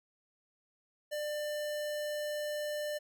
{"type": "tone", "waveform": "square", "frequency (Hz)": 596, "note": "D5", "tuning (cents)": 25, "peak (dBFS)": -35, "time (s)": [1.11, 2.99], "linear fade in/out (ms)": 20, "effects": []}